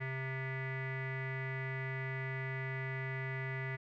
square tone with low-pass filter, 132.2 Hz, C3, 18 cents sharp, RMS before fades -39 dBFS, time 0-3.77 s, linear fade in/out 20 ms, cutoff 2000 Hz, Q 9, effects none

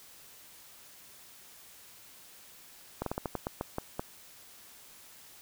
slowing click train, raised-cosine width 1 ms, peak -18 dBFS, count 10, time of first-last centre 3.02-3.995 s, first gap 43 ms, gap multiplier 1.22, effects white hiss -54 dBFS RMS until 5.41 s

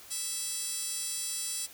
10% pulse tone with high-pass filter, 659.3 Hz, E5, in tune, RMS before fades -35 dBFS, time 0.1-1.67 s, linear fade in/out 20 ms, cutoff 6700 Hz, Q 6.1, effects white hiss -51 dBFS RMS until 1.73 s

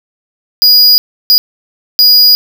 square tone bursts at uneven times, 4900 Hz, D#8, 27 cents flat, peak -3 dBFS, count 3, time 0.62-0.98 / 1.3-1.38 / 1.99-2.35 s, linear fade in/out 0 ms, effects none

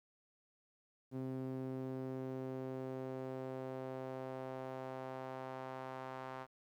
sawtooth tone with band-pass filter sweep, 130.81 Hz, C3, in tune, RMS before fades -44 dBFS, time 1.11-6.47 s, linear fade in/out 50 ms, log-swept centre 280 to 980 Hz, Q 1.4, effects 12-bit

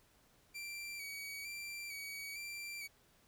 sawtooth tone with vibrato, 2308 Hz, D7, 31 cents flat, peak -40 dBFS, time 0.54-2.88 s, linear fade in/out 20 ms, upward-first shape square, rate 1.1 Hz, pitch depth 35 cents each way, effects pink hiss -69 dBFS RMS until 3.27 s

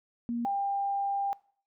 sine tone pair in turn, 236.3 / 796.4 Hz, A#3 / G5, +24 / +27 cents, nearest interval octave + major sixth, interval 2103 cents, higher second, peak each -29 / -27 dBFS, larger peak second, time 0.29-0.45 / 0.45-1.33 s, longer second, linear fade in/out 0 ms, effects noise-tail reverb RT60 0.5 s tail -22 dB re dry

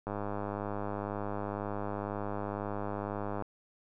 click train, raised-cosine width 1 ms, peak -22 dBFS, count 343, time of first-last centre 0.07-3.423 s, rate 102 Hz, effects none

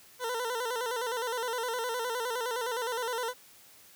20% pulse tone with vibrato, 477.2 Hz, A#4, 41 cents sharp, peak -26 dBFS, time 0.19-3.34 s, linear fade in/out 50 ms, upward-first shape square, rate 9.7 Hz, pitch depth 81 cents each way, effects white hiss -56 dBFS RMS until 3.95 s + high-pass 60 Hz 12 dB/octave

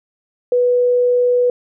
sine tone, 491.7 Hz, B4, 8 cents flat, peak -11 dBFS, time 0.52-1.5 s, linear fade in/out 2 ms, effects none

